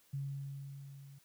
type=tone with level ramp; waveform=sine; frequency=138.59 Hz; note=C#3; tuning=in tune; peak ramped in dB=-35 to -52 dBFS; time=0.13-1.19 s; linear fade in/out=10 ms; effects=white hiss -68 dBFS RMS until 1.24 s